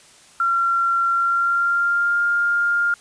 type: tone with pitch glide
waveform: sine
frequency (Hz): 1370 to 1405.3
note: F6 to F6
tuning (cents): -34 to +10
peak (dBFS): -16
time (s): 0.4-2.94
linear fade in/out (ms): 2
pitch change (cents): +44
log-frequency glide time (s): 1.09-2.22
effects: white hiss -49 dBFS RMS until 3 s + resampled to 22050 Hz